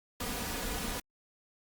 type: noise with comb filter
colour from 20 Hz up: pink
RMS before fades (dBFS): -36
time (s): 0.2-1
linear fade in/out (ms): 5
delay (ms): 4.1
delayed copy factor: +0.5
effects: Opus 48 kbps